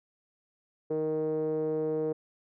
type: tone with low-pass filter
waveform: 5% pulse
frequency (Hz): 155.9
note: D#3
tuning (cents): +4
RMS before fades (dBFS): -30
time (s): 0.9-2.13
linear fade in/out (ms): 10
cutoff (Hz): 430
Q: 8.2
effects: none